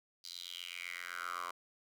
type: tone with high-pass filter sweep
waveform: 10% pulse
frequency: 87.8 Hz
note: F2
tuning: 10 cents sharp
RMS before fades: -44 dBFS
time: 0.24-1.51 s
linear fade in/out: 5 ms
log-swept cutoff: 4600 to 1000 Hz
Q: 5.1
effects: none